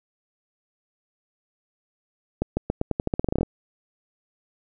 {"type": "accelerating click train", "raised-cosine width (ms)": 2, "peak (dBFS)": -9, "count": 16, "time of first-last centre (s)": [2.42, 3.431], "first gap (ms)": 150, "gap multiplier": 0.87, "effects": []}